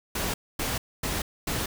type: noise bursts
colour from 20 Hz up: pink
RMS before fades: -29 dBFS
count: 4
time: 0.15-1.66 s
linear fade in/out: 5 ms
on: 190 ms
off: 250 ms
effects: none